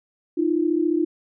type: tone pair together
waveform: sine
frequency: 309.1 / 343.6 Hz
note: D#4 / F4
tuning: -11 / -28 cents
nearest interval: major second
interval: 183 cents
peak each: -21 dBFS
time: 0.37-1.05 s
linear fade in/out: 10 ms
effects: none